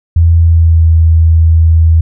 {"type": "tone with pitch glide", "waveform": "sine", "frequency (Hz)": [83.4, 81.4], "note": ["E2", "E2"], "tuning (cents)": [21, -21], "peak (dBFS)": -3, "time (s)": [0.16, 2.01], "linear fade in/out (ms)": 5, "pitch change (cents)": -42, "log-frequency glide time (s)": [0.38, 0.85], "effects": []}